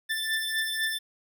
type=beating tone pair; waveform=25% pulse; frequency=1768 / 1772 Hz; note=A6 / A6; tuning=+8 / +12 cents; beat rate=4 Hz; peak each=-25 / -28 dBFS; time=0.09-0.99 s; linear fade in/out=20 ms; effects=none